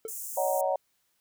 triangle tone with exponential decay, 444.7 Hz, A4, 18 cents sharp, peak -28 dBFS, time 0.05-0.13 s, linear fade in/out 2 ms, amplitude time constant 16 ms
pink high-pass noise, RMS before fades -38 dBFS, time 0.08-0.61 s, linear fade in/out 2 ms, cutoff 6700 Hz, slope 48 dB/octave
sine chord, D# minor seventh, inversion third, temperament just, 560 / 622.3 / 746.7 / 933.4 Hz, C#5 / D#5 / F#5 / A#5, +18 / 0 / +16 / +2 cents, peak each -28 / -31 / -30 / -34 dBFS, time 0.37-0.76 s, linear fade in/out 5 ms
effects white hiss -73 dBFS RMS until 1.2 s

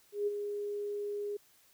sine tone with ADSR envelope, 411.1 Hz, G#4, 18 cents flat, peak -27 dBFS, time 0.12-1.37 s, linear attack 150 ms, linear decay 25 ms, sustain -7 dB, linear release 7 ms, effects white hiss -65 dBFS RMS until 1.73 s

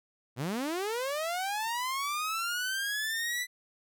sawtooth linear sweep, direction up, 110 to 2000 Hz, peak -27 dBFS, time 0.36-3.47 s, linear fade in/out 50 ms, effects none

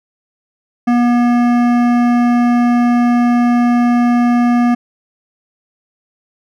sine tone with hard clipping, 241 Hz, B3, 42 cents flat, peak -11 dBFS, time 0.87-4.75 s, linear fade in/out 10 ms, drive 14 dB, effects none

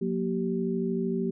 sine tone cluster, 180.1 / 233.1 / 386.1 Hz, F#3 / A#3 / G4, -46 / 0 / -26 cents, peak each -30 dBFS, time 0.01-1.31 s, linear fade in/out 10 ms, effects none

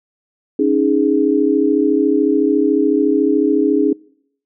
sine chord, C# suspended second, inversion none, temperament equal, 277.2 / 311.1 / 415.3 Hz, C#4 / D#4 / G#4, 0 / 0 / 0 cents, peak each -16 dBFS, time 0.59-3.93 s, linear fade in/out 5 ms, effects noise-tail reverb RT60 0.7 s tail -25 dB re dry

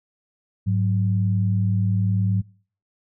sine tone pair together, 103.7 / 184.44 Hz, G#2 / F#3, -2 / -5 cents, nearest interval minor seventh, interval 997 cents, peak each -19 / -24 dBFS, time 0.66-2.42 s, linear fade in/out 20 ms, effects noise-tail reverb RT60 0.5 s tail -26 dB re dry

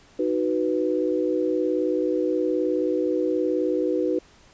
sine chord, B major, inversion first, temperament equal, 311.1 / 370 / 493.9 Hz, D#4 / F#4 / B4, 0 / 0 / 0 cents, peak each -25 / -25 / -25 dBFS, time 0.19-4.19 s, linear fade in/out 5 ms, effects pink hiss -54 dBFS RMS until 4.53 s + resampled to 16000 Hz

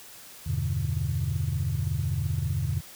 sine chord, E minor seventh, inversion none, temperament equal, 82.41 / 98 / 123.47 / 146.83 Hz, E2 / G2 / B2 / D3, 0 / 0 / 0 / 0 cents, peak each -30 dBFS, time 0.46-2.81 s, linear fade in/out 10 ms, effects tanh soft clip ceiling -17 dBFS + white hiss -47 dBFS RMS until 2.95 s

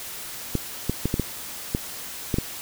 clicks, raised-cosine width 3 ms, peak -9 dBFS, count 8, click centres 0.553 / 0.896 / 1.056 / 1.141 / 1.197 / 1.749 / 2.342 / 2.385 s, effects white hiss -36 dBFS RMS until 2.61 s

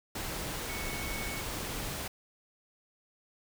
sine tone in noise, 2217 Hz, C#7, in tune, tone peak -41 dBFS, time 0.69-1.41 s, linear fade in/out 5 ms, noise pink, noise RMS -37 dBFS, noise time 0.15-2.08 s, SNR -7 dB, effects none

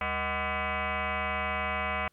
sine tone with frequency modulation, 622.3 Hz, D#5, in tune, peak -28 dBFS, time 0.01-2.08 s, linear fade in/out 2 ms, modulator 274 Hz, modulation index 7.1, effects pink hiss -71 dBFS RMS until 2.12 s

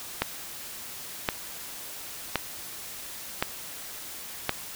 click train, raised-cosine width 0.3 ms, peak -7 dBFS, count 5, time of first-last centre 0.22-4.494 s, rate 0.936 Hz, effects white hiss -40 dBFS RMS until 4.75 s

